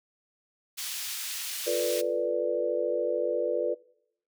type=high-pass noise; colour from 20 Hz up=pink; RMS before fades=-35 dBFS; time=0.77-2.02 s; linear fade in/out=20 ms; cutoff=3000 Hz; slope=12 dB/octave
type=chord; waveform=sine; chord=B half-diminished seventh; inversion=second; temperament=equal; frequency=349.2 / 440 / 493.9 / 587.3 Hz; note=F4 / A4 / B4 / D5; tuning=0 / 0 / 0 / 0 cents; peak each=-33 / -33 / -28 / -30 dBFS; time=1.66-3.75 s; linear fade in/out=20 ms
effects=noise-tail reverb RT60 0.7 s tail -22 dB re dry